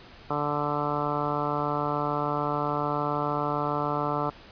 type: harmonic tone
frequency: 146.83 Hz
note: D3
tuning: in tune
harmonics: 1 / 2 / 3 / 4 / 5 / 6 / 7 / 8 / 9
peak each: -34 / -34 / -34 / -34 / -34 / -34 / -34 / -34 / -34 dBFS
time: 0.3-4.3 s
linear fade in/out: 5 ms
effects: pink hiss -49 dBFS RMS until 4.51 s + resampled to 11025 Hz